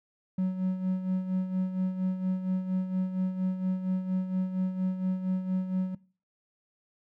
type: tone with tremolo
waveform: triangle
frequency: 186 Hz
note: F#3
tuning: 9 cents sharp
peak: -21 dBFS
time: 0.38-5.95 s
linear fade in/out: 5 ms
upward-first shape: sine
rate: 4.3 Hz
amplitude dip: 65%
effects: noise-tail reverb RT60 0.4 s tail -22 dB re dry + tanh soft clip ceiling -18 dBFS